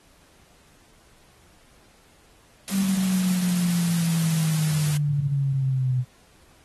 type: noise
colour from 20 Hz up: white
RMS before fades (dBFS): -33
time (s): 2.68-4.97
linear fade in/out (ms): 0
type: linear sweep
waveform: sine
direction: down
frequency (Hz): 195.9 to 125.1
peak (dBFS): -20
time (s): 2.7-6.05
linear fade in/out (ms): 50
effects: pink hiss -57 dBFS RMS until 6.64 s + AAC 32 kbps